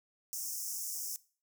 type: high-pass noise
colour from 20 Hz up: pink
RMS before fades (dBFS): -39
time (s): 0.33-1.16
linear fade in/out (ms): 0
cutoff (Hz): 5300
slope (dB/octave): 96
effects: noise-tail reverb RT60 0.4 s tail -20 dB re dry